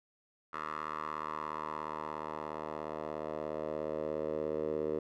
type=tone with band-pass filter sweep; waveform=10% pulse; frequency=77 Hz; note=D#2; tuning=17 cents flat; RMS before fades=-38 dBFS; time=0.53-4.99 s; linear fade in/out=5 ms; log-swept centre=1300 to 450 Hz; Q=3.4; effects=none

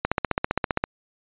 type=click train; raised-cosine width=0.5 ms; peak=-6 dBFS; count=13; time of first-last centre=0.05-0.839 s; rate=15.2 Hz; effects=resampled to 8000 Hz

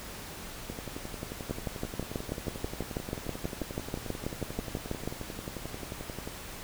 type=two click trains; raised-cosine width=2 ms; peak=-24 / -18 dBFS; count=64 / 23; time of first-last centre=0.7-6.275 / 1.51-5.076 s; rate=11.3 / 6.17 Hz; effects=pink hiss -43 dBFS RMS until 6.63 s

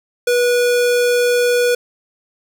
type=tone; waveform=square; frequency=486.8 Hz; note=B4; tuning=25 cents flat; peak=-13 dBFS; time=0.27-1.75 s; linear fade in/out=5 ms; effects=none

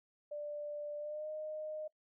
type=tone with pitch glide; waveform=sine; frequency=590 to 616.1 Hz; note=D5 to D#5; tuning=+8 to -17 cents; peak=-39 dBFS; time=0.31-1.88 s; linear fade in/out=10 ms; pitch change=+75 cents; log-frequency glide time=0.98-1.29 s; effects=noise-tail reverb RT60 0.1 s tail -22 dB re dry

